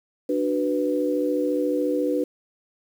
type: chord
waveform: sine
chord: B minor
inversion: first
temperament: just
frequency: 296.3 / 370.4 / 493.9 Hz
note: D4 / F#4 / B4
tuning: +15 / +2 / 0 cents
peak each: -24 / -28 / -24 dBFS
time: 0.29-2.24 s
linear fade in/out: 5 ms
effects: 8-bit